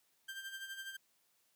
30% pulse tone with tremolo, 1577 Hz, G6, 10 cents sharp, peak -39 dBFS, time 0.28-0.97 s, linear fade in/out 10 ms, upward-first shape sine, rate 12 Hz, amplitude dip 60%, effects white hiss -75 dBFS RMS until 1.55 s + high-pass 100 Hz 12 dB/octave

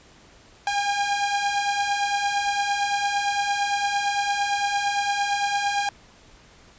sawtooth beating tone pair, 802 / 810.8 Hz, G5 / G#5, +39 / -42 cents, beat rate 8.8 Hz, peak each -25 / -19 dBFS, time 0.67-5.89 s, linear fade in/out 2 ms, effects pink hiss -52 dBFS RMS until 6.78 s + resampled to 16000 Hz

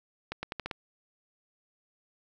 accelerating click train, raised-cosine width 0.3 ms, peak -18 dBFS, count 6, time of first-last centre 0.32-0.712 s, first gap 110 ms, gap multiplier 0.83, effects 9-bit

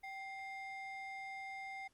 triangle ring-modulated tone, 1440 Hz, F#6, 47 cents flat, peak -39 dBFS, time 0.03-1.88 s, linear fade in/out 10 ms, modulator 665 Hz, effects pink hiss -75 dBFS RMS until 1.93 s + Opus 32 kbps

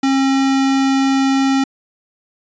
square tone, 269.7 Hz, C#4, 47 cents flat, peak -13 dBFS, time 0.03-1.64 s, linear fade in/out 5 ms, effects resampled to 16000 Hz

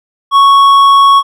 sine tone with hard clipping, 1108.7 Hz, C#6, in tune, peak -4 dBFS, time 0.31-1.23 s, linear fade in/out 50 ms, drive 6 dB, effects none

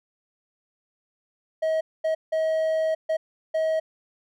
triangle tone bursts at uneven times, 637 Hz, D#5, 41 cents sharp, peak -19 dBFS, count 5, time 1.62-1.81 / 2.04-2.15 / 2.32-2.95 / 3.09-3.17 / 3.54-3.8 s, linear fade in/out 10 ms, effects none

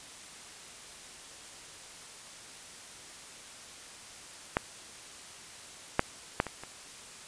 clicks, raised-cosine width 0.5 ms, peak -10 / -7 / -9 / -22 / -27 dBFS, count 5, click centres 4.569 / 5.994 / 6.401 / 6.467 / 6.636 s, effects white hiss -48 dBFS RMS until 7.27 s + resampled to 22050 Hz

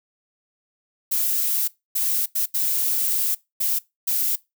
violet noise bursts at uneven times, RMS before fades -22 dBFS, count 6, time 1.11-1.68 / 1.95-2.26 / 2.35-2.46 / 2.54-3.35 / 3.6-3.79 / 4.07-4.36 s, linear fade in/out 10 ms, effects noise-tail reverb RT60 0.2 s tail -21 dB re dry

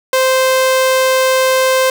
sawtooth tone, 521 Hz, C5, 7 cents flat, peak -6 dBFS, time 0.13-1.9 s, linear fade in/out 2 ms, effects none

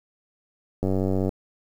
click train, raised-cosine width 2 ms, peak -12 dBFS, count 45, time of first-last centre 0.83-1.292 s, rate 95.3 Hz, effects 8-bit

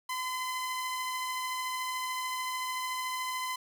sawtooth tone pair together, 1020.2 / 2054 Hz, C6 / C7, -44 / -33 cents, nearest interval octave, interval 1211 cents, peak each -29 / -40 dBFS, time 0.09-3.56 s, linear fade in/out 5 ms, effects none

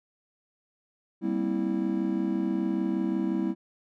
triangle chord, C dominant seventh, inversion second, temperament just, 196.22 / 235.5 / 261.6 / 327 Hz, G3 / Bb3 / C4 / E4, +2 / +18 / 0 / -14 cents, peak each -28 / -31 / -31 / -27 dBFS, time 1.21-3.55 s, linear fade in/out 50 ms, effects none

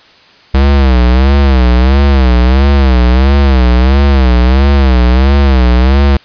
square tone with vibrato, 65.41 Hz, C2, in tune, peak -5 dBFS, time 0.54-6.17 s, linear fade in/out 5 ms, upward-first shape sine, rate 1.5 Hz, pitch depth 130 cents each way, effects white hiss -41 dBFS RMS until 6.24 s + resampled to 11025 Hz

